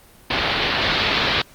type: low-pass noise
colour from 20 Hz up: white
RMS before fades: -20 dBFS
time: 0.3-1.42 s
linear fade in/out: 5 ms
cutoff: 4300 Hz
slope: 48 dB/octave
effects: pink hiss -49 dBFS RMS until 1.54 s + Opus 32 kbps